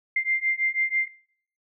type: beating tone pair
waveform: sine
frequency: 2093 / 2099.1 Hz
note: C7 / C7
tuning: 0 / +5 cents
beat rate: 6.1 Hz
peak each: -25 dBFS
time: 0.16-1.08 s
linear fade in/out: 5 ms
effects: noise-tail reverb RT60 0.6 s tail -22 dB re dry